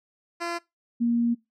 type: tone pair in turn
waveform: 10% pulse / sine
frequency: 342 / 235.6 Hz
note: F4 / A#3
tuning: -36 / +19 cents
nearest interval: tritone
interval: 645 cents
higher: first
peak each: -20 dBFS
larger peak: neither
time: 0.4-0.59 / 1-1.35 s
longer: second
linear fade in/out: 20 ms
effects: noise-tail reverb RT60 0.2 s tail -22 dB re dry + low-pass 7000 Hz 12 dB/octave